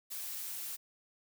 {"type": "noise", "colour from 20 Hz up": "blue", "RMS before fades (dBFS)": -41, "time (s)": [0.1, 0.77], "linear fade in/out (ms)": 20, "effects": []}